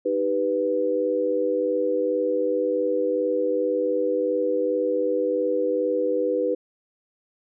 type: chord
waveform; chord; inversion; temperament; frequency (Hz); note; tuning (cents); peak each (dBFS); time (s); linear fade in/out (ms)
sine; Eb augmented; none; equal with one note detuned; 309.3 / 392 / 493.9; Eb4 / G4 / B4; -10 / 0 / 0; -28 / -27 / -22; 0.05-6.55; 10
effects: none